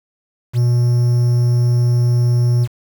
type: tone with quantisation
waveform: triangle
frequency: 120.9 Hz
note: B2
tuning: 36 cents flat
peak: -9 dBFS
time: 0.53-2.68 s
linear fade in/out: 50 ms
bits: 6
effects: none